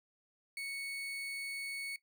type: tone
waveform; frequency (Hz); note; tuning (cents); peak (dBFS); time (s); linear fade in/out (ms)
35% pulse; 2217; C#7; 0; -37; 0.57-1.96; 2
effects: noise-tail reverb RT60 0.1 s tail -17 dB re dry